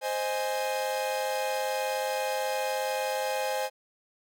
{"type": "chord", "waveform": "45% pulse", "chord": "Ab major", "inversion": "first", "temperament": "equal", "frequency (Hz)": [523.3, 622.3, 830.6], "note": ["C5", "Eb5", "Ab5"], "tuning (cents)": [0, 0, 0], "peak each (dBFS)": [-31, -35, -32], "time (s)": [0.01, 3.7], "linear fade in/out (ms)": 50, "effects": []}